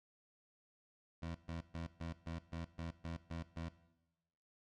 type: tone bursts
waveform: 20% pulse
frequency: 83.2 Hz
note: E2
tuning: 17 cents sharp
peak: -37 dBFS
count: 10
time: 1.22-3.69 s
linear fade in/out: 10 ms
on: 130 ms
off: 130 ms
effects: noise-tail reverb RT60 1.0 s tail -17 dB re dry + low-pass 5000 Hz 12 dB/octave